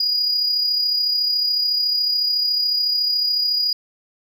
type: tone with amplitude modulation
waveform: sine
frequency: 4890 Hz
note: D#8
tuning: 31 cents flat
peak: -13 dBFS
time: 0-3.73 s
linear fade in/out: 5 ms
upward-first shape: sine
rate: 33.9 Hz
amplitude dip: 50%
effects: tanh soft clip ceiling -14 dBFS